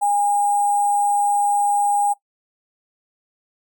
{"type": "tone with sample-and-hold", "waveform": "sine", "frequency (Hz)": 816, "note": "G#5", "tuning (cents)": -31, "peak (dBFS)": -15, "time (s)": [0.01, 2.14], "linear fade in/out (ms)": 20, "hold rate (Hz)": 8820, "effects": ["noise-tail reverb RT60 0.1 s tail -17 dB re dry"]}